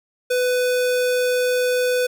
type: tone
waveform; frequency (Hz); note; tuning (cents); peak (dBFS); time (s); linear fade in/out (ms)
square; 498.6; B4; +16; -18; 0.3-2.07; 10
effects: none